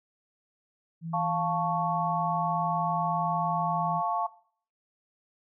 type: tone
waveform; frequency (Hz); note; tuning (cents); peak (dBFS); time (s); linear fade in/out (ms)
sine; 164.81; E3; 0; -33; 1.01-4.02; 50
type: chord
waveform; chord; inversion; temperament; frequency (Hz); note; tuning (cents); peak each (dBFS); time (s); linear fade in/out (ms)
sine; F augmented; none; equal; 698.5 / 880 / 1108.7; F5 / A5 / C#6; 0 / 0 / 0; -30; 1.13-4.27; 10
effects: noise-tail reverb RT60 0.5 s tail -18 dB re dry